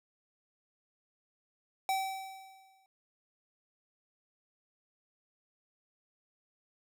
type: tone with exponential decay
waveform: square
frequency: 769 Hz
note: G5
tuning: 33 cents flat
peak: -28 dBFS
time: 1.89-2.86 s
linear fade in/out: 1 ms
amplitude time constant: 210 ms
effects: none